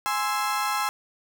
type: chord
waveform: 35% pulse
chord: Ab augmented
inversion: none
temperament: equal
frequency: 830.6 / 1046.5 / 1318.5 Hz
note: Ab5 / C6 / E6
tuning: 0 / 0 / 0 cents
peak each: -27 dBFS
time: 0.06-0.89 s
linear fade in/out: 0 ms
effects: none